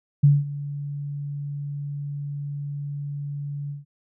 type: tone with ADSR envelope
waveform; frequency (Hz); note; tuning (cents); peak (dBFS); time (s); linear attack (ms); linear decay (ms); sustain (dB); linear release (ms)
sine; 143.5; D3; -40; -10; 0.23-3.85; 11; 200; -18; 150
effects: none